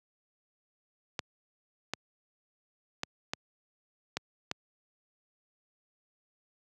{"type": "clicks", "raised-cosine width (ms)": 0.2, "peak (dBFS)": -14, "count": 6, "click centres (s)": [1.192, 1.936, 3.034, 3.335, 4.17, 4.514], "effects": ["high-pass 100 Hz 12 dB/octave"]}